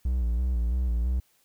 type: tone with vibrato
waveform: triangle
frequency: 60.4 Hz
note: B1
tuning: 38 cents flat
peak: -21 dBFS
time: 0.05-1.2 s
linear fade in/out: 5 ms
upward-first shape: square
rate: 3 Hz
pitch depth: 68 cents each way
effects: white hiss -66 dBFS RMS until 1.44 s